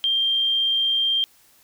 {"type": "tone", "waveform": "sine", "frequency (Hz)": 3179, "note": "G7", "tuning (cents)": 24, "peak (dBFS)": -18, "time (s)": [0.04, 1.24], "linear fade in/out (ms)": 0, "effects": ["white hiss -56 dBFS RMS until 1.63 s"]}